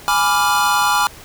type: chord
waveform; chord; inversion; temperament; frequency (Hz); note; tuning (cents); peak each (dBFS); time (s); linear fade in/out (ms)
square; G# diminished seventh; none; equal; 830.6 / 987.8 / 1174.7 / 1396.9; G#5 / B5 / D6 / F6; 0 / 0 / 0 / 0; -20; 0.08-1.07; 0
effects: pink hiss -39 dBFS RMS until 1.24 s